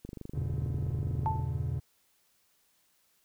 click train, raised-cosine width 3 ms, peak -28 dBFS, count 34, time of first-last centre 0.05-1.397 s, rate 24.5 Hz
triangle chord, E diminished seventh, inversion none, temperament just, 82.41 / 98.89 / 118.67 / 142.4 Hz, E2 / G2 / Bb2 / Db3, 0 / +16 / +31 / +47 cents, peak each -33 / -37 / -33 / -33 dBFS, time 0.34-1.8 s, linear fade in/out 10 ms
sine tone with exponential decay, 880 Hz, A5, in tune, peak -25 dBFS, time 1.26-1.58 s, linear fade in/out 0 ms, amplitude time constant 68 ms
effects white hiss -70 dBFS RMS until 3.24 s

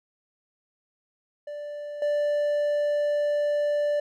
triangle tone with level steps, 587.3 Hz, D5, in tune, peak -31 / -20 dBFS, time 1.47-4 s, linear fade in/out 5 ms, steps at 2.02 s, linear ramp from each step 2 ms, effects none

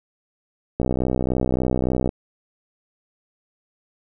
click train, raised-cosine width 2 ms, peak -8 dBFS, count 83, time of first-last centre 0.8-2.091 s, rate 63.5 Hz, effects none

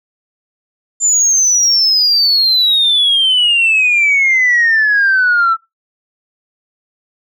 sine exponential sweep, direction down, 7210 to 1318.5 Hz, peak -7 dBFS, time 1-5.57 s, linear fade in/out 50 ms, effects noise-tail reverb RT60 0.2 s tail -23 dB re dry + tanh soft clip ceiling -5 dBFS

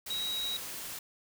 sine tone in noise, 3834 Hz, A#7, 48 cents sharp, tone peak -32 dBFS, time 0.1-0.57 s, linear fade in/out 5 ms, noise white, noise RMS -41 dBFS, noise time 0.06-0.99 s, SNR +6 dB, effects none

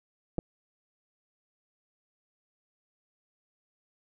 clicks, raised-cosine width 2 ms, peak -18 dBFS, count 2, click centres 0.383 / 0.389 s, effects none

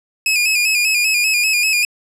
sawtooth tone with vibrato, 2500 Hz, D#7, 8 cents sharp, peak -10 dBFS, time 0.26-1.85 s, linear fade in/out 2 ms, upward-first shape square, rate 5.1 Hz, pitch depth 52 cents each way, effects low-pass 12000 Hz 12 dB/octave

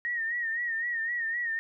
sine tone with vibrato, 1864.7 Hz, A#6, in tune, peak -28 dBFS, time 0.05-1.59 s, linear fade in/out 0 ms, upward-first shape sine, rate 3.9 Hz, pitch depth 70 cents each way, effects none

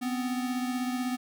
square beating tone pair, 249.4 / 265.4 Hz, B3 / C4, +17 / +25 cents, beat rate 16 Hz, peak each -30 / -38 dBFS, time 0.01-1.17 s, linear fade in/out 20 ms, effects none

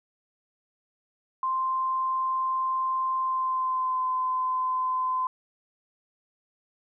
sine tone with pitch glide, 1045 to 1026.5 Hz, C6 to C6, -2 to -33 cents, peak -24 dBFS, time 1.43-5.27 s, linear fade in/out 2 ms, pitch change -31 cents, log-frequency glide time 3.2-4.07 s, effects none

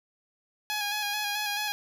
10% pulse tone with vibrato, 830.6 Hz, G#5, in tune, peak -20 dBFS, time 0.7-1.72 s, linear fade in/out 0 ms, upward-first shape square, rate 4.6 Hz, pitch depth 25 cents each way, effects none

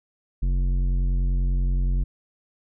sine tone with tanh clipping, 45.21 Hz, F#1, 39 cents flat, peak -21 dBFS, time 0.42-2.04 s, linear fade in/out 10 ms, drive 11 dB, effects none

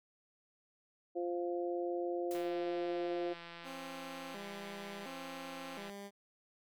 harmonic tone, 174.61 Hz, F3, in tune, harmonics 2 / 3 / 4, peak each -36 / -40 / -43 dBFS, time 1.15-3.34 s, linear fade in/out 20 ms
white noise with exponential decay, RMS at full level -48 dBFS, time 2.31-2.62 s, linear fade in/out 0 ms, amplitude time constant 67 ms
click train, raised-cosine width 0.3 ms, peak -33 dBFS, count 604, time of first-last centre 2.35-5.897 s, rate 170 Hz
15% pulse tone with vibrato, 231.6 Hz, A#3, 11 cents flat, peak -39 dBFS, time 3.63-6.11 s, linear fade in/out 50 ms, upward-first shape square, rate 0.7 Hz, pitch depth 250 cents each way
effects none

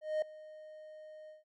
triangle tone with ADSR envelope, 618 Hz, D#5, 12 cents flat, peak -26 dBFS, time 0.01-1.44 s, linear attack 210 ms, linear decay 3 ms, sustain -20 dB, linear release 150 ms, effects MP3 48 kbps

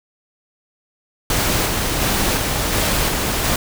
pink noise with tremolo, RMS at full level -18 dBFS, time 1.3-3.56 s, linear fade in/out 2 ms, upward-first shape square, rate 1.4 Hz, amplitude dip 25%, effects none

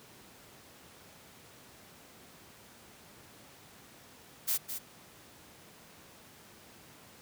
blue noise with echo, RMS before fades -30 dBFS, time 4.47-4.58 s, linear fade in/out 20 ms, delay 210 ms, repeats 1, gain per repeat -8 dB, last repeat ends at 4.79 s, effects pink hiss -55 dBFS RMS until 7.21 s + high-pass 100 Hz 12 dB/octave

